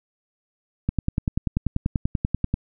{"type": "click train", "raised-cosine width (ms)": 5, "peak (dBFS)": -9, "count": 18, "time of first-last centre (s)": [0.89, 2.54], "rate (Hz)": 10.3, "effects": []}